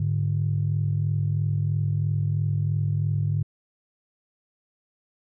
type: tone pair together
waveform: sine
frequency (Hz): 103.87 / 146.9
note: G#2 / D3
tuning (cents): +1 / +1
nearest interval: tritone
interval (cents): 600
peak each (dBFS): -23 / -24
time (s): 0-3.43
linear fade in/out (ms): 5
effects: tanh soft clip ceiling -14 dBFS